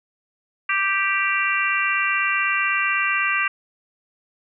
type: harmonic tone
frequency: 392 Hz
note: G4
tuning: in tune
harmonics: 3 / 4 / 5 / 6 / 7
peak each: -25 / -25 / -25 / -25 / -25 dBFS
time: 0.69-3.48 s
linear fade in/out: 5 ms
effects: none